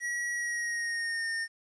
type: tone with pitch glide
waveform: square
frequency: 1919 to 1823.9 Hz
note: A#6 to A#6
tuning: +50 to -38 cents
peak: -31 dBFS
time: 0-1.48 s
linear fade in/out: 50 ms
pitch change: -88 cents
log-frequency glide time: 0.33-1.29 s
effects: resampled to 22050 Hz + 11-bit